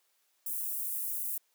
white high-pass noise, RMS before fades -35 dBFS, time 0.46-1.38 s, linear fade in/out 5 ms, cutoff 10000 Hz, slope 24 dB/octave, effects white hiss -73 dBFS RMS until 1.54 s + high-pass 400 Hz 12 dB/octave

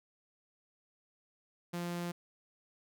sawtooth tone, 173.7 Hz, F3, 9 cents flat, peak -32 dBFS, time 1.73-2.12 s, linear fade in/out 10 ms, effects none

